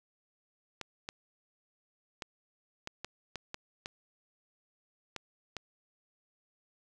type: clicks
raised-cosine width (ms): 0.2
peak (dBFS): -21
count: 10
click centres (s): 0.813 / 1.089 / 2.222 / 2.874 / 3.046 / 3.357 / 3.544 / 3.859 / 5.163 / 5.567
effects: none